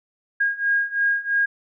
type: beating tone pair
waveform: sine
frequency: 1628 / 1631 Hz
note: G#6 / G#6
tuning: -35 / -32 cents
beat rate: 3 Hz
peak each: -23 / -21 dBFS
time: 0.4-1.46 s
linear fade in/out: 10 ms
effects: none